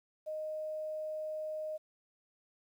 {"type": "tone", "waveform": "sine", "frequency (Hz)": 620, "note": "D#5", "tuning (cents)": -6, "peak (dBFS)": -36, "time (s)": [0.26, 1.78], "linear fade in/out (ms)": 20, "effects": ["11-bit"]}